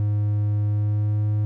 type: tone with pitch glide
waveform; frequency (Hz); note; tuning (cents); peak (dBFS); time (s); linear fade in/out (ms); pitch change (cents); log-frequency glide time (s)
triangle; 104.1 to 105.31; G#2 to G#2; +5 to +25; -17; 0-1.45; 0; +20; 0.66-1.26
effects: none